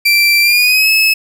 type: tone with pitch glide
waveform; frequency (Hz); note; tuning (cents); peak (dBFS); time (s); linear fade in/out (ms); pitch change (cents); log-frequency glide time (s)
30% pulse; 2349 to 2591; D7 to E7; 0 to -30; -5; 0.05-1.14; 10; +170; 0.41-0.89
effects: none